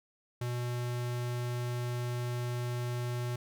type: tone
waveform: square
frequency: 121.9 Hz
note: B2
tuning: 22 cents flat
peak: -33 dBFS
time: 0.41-3.36 s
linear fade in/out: 5 ms
effects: none